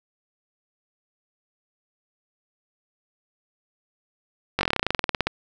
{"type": "slowing click train", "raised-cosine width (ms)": 0.3, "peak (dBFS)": -5, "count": 19, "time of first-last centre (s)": [4.59, 5.27], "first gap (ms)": 20, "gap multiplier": 1.07, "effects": []}